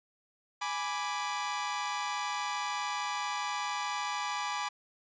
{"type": "chord", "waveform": "sawtooth", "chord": "G# diminished", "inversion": "none", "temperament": "equal", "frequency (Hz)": [830.6, 987.8, 1174.7], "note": ["G#5", "B5", "D6"], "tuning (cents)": [0, 0, 0], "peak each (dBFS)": -33, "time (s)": [0.61, 4.69], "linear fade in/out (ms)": 10, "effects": ["resampled to 16000 Hz"]}